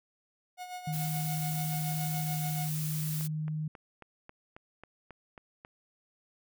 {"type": "tone with tremolo", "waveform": "45% pulse", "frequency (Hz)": 726, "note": "F#5", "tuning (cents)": -33, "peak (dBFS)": -37, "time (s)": [0.57, 2.71], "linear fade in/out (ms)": 50, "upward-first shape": "sine", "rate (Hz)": 7, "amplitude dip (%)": 60}
{"type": "tone with pitch glide", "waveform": "sine", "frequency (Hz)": [155.8, 154.55], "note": ["D#3", "D#3"], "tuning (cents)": [3, -11], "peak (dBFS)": -31, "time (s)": [0.87, 3.68], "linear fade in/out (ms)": 5, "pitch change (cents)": -14, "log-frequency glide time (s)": [2.23, 2.29]}
{"type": "noise", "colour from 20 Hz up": "blue", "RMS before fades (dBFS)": -39, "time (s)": [0.92, 3.28], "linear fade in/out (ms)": 20}
{"type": "click train", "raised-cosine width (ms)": 0.5, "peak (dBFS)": -32, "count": 10, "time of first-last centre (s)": [3.21, 5.649], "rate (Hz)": 3.69}
{"effects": []}